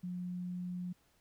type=tone; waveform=sine; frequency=179.1 Hz; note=F3; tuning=44 cents sharp; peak=-37 dBFS; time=0.03-0.93 s; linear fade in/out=10 ms; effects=pink hiss -71 dBFS RMS until 1.2 s